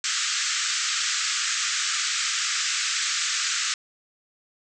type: band-pass noise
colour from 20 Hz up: white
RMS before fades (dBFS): -26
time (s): 0.04-3.74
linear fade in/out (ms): 2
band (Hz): 1200 to 7800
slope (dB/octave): 96
effects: none